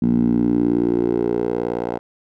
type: tone with band-pass filter sweep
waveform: 10% pulse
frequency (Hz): 58.9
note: A#1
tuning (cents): +19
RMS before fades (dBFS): -19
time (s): 0.02-1.99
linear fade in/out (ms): 5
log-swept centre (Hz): 220 to 580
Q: 3.9
effects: none